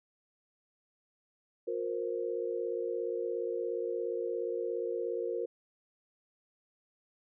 sine chord, F suspended fourth, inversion none, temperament equal with one note detuned, 358 / 466.2 / 523.3 Hz, F4 / Bb4 / C5, +43 / 0 / 0 cents, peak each -37 / -34 / -39 dBFS, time 1.67-5.46 s, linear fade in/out 10 ms, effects none

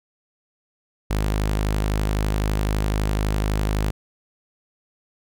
sawtooth tone, 51.91 Hz, G#1, in tune, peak -16 dBFS, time 1.1-3.91 s, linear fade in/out 10 ms, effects none

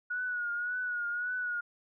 sine tone with vibrato, 1455 Hz, F#6, 29 cents flat, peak -31 dBFS, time 0.1-1.61 s, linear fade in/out 10 ms, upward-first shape triangle, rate 1.8 Hz, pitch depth 57 cents each way, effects none

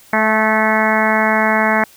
harmonic tone with a mistuned harmonic, 217.5 Hz, A3, 20 cents flat, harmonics 1 / 2 / 3 / 4 / 5 / 6 / 7 / 8 / 9 / 10, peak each -19 / -25 / -19 / -19 / -22 / -25 / -22 / -21 / -22 / -22 dBFS, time 0.13-1.84 s, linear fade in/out 2 ms, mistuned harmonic 3, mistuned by +16 cents, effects white hiss -46 dBFS RMS until 1.96 s

